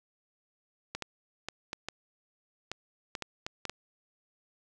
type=clicks; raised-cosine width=0.2 ms; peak=-18 dBFS; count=11; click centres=0.95 / 1.023 / 1.486 / 1.731 / 1.886 / 2.716 / 3.152 / 3.223 / 3.465 / 3.653 / 3.696 s; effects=none